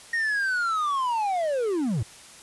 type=linear sweep; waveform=triangle; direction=down; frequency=1873 to 93.2 Hz; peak=-21 dBFS; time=0.13-2.03 s; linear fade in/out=5 ms; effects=white hiss -47 dBFS RMS until 2.42 s + resampled to 24000 Hz